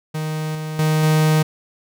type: tone with level steps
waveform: 45% pulse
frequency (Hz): 155.56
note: D#3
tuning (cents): 0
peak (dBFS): -22 / -25 / -15 / -13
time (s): 0.14-1.43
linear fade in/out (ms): 10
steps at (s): 0.55 / 0.79 / 1.03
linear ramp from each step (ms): 2
effects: none